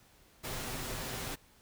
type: noise with comb filter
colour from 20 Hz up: pink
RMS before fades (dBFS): -39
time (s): 0.43-1.36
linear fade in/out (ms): 20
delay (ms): 7.8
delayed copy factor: +0.5
effects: pink hiss -63 dBFS RMS until 1.61 s